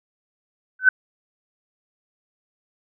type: tone with exponential growth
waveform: sine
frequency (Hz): 1517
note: F#6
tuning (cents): +43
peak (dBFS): -5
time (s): 0.79-0.89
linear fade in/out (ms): 5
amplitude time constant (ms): 20
effects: none